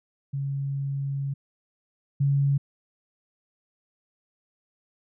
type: tone pair in turn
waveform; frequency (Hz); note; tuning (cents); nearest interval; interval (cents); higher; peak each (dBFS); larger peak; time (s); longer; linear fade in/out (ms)
sine; 138.59 / 139.88; C#3 / C#3; 0 / +16; unison; 16; second; -26 / -19; second; 0.33-1.34 / 2.2-2.58; first; 10
effects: none